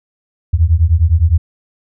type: beating tone pair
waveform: sine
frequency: 77.7 / 87.5 Hz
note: D#2 / F2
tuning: -2 / +4 cents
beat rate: 9.8 Hz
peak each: -11 dBFS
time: 0.53-1.38 s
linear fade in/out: 10 ms
effects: none